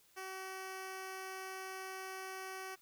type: tone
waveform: 10% pulse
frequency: 379.1 Hz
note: F#4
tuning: 42 cents sharp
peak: -35 dBFS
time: 0.16-2.76 s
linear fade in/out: 20 ms
effects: white hiss -68 dBFS RMS until 2.81 s